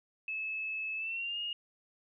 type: tone with pitch glide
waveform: sine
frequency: 2600 to 2852 Hz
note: E7 to F7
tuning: -24 to +36 cents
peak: -34 dBFS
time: 0.28-1.53 s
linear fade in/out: 2 ms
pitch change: +160 cents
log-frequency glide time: 0.96-1.39 s
effects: none